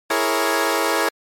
15% pulse chord, A# half-diminished seventh, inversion second, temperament equal, 329.6 / 415.3 / 466.2 / 554.4 Hz, E4 / G#4 / A#4 / C#5, 0 / 0 / 0 / 0 cents, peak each -17 dBFS, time 0.1-1.09 s, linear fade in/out 5 ms, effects MP3 64 kbps

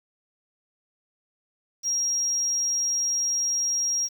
triangle tone, 5630 Hz, F8, 13 cents sharp, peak -19 dBFS, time 1.83-4.09 s, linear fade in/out 50 ms, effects tanh soft clip ceiling -21 dBFS + 8-bit

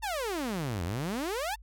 sawtooth exponential two-way sweep, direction down then up, 925 to 80.7 to 925 Hz, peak -27 dBFS, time 0.02-1.56 s, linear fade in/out 20 ms, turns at 0.84 s, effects added 50 Hz sine -48 dBFS peak until 1.62 s

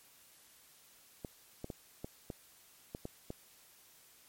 clicks, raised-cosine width 2 ms, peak -27 dBFS, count 8, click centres 1.248 / 1.644 / 1.702 / 2.045 / 2.302 / 2.949 / 3.054 / 3.304 s, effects white hiss -62 dBFS RMS until 4.28 s + MP3 64 kbps

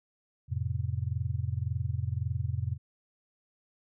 sine chord, F major, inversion none, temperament just, 87.31 / 109.13 / 130.96 Hz, F2 / A2 / C3, 0 / -14 / +2 cents, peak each -33 / -33 / -34 dBFS, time 0.48-2.78 s, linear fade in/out 50 ms, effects none

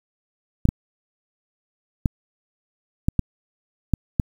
clicks, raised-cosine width 5 ms, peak -5 dBFS, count 7, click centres 0.654 / 0.689 / 2.058 / 3.085 / 3.193 / 3.937 / 4.198 s, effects 7-bit

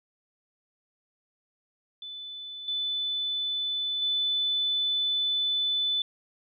sine tone with level steps, 3500 Hz, A7, 10 cents flat, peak -37 / -27 / -24 dBFS, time 2.02-6.02 s, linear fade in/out 2 ms, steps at 2.68 / 4.02 s, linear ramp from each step 2 ms, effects none

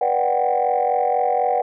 sine chord, G major seventh, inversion first, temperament equal with one note detuned, 488.5 / 587.3 / 740 / 784 Hz, B4 / D5 / F#5 / G5, -19 / 0 / 0 / 0 cents, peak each -22 / -24 / -19 / -21 dBFS, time 0.01-1.62 s, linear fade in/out 5 ms, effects tanh soft clip ceiling -10 dBFS

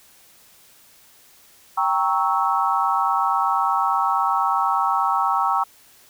sine chord, G diminished seventh, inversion none, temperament equal with one note detuned, 784 / 932.3 / 1108.7 / 1308.6 Hz, G5 / Bb5 / Db6 / Fb6, 0 / 0 / 0 / -13 cents, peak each -23 dBFS, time 1.77-5.64 s, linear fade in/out 10 ms, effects white hiss -52 dBFS RMS until 6.09 s

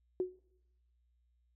sine tone with exponential decay, 367.2 Hz, F#4, 13 cents flat, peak -27 dBFS, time 0.2-0.39 s, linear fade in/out 1 ms, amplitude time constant 40 ms, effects noise-tail reverb RT60 0.9 s tail -24 dB re dry + added 60 Hz sine -70 dBFS peak until 1.55 s

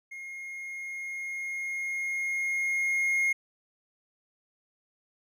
triangle tone with level ramp, 2144 Hz, C7, 42 cents sharp, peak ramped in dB -37 to -21 dBFS, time 0.11-3.33 s, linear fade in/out 10 ms, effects none

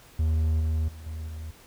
triangle tone with level steps, 79 Hz, D#2, 27 cents sharp, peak -19 / -21 / -38 / -30 / -32 dBFS, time 0.19-1.51 s, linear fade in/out 5 ms, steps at 0.6 / 0.88 / 1.06 / 1.28 s, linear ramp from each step 5 ms, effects pink hiss -53 dBFS RMS until 1.66 s

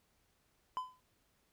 triangle tone with exponential decay, 1014 Hz, B5, 45 cents sharp, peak -30 dBFS, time 0.77-1 s, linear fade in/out 0 ms, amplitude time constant 48 ms, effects pink hiss -75 dBFS RMS until 1.52 s

